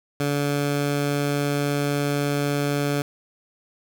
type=tone; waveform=15% pulse; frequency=143.7 Hz; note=D3; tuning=37 cents flat; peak=-15 dBFS; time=0.2-3.02 s; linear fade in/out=2 ms; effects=none